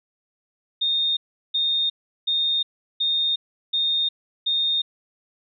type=tone bursts; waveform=sine; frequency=3671 Hz; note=A#7; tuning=27 cents flat; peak=-19 dBFS; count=6; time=0.81-4.82 s; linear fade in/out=10 ms; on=360 ms; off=370 ms; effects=none